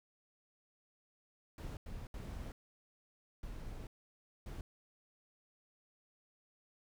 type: noise bursts at uneven times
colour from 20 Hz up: brown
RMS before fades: -45 dBFS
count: 5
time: 1.58-1.77 / 1.86-2.07 / 2.14-2.52 / 3.43-3.87 / 4.46-4.61 s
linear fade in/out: 2 ms
effects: none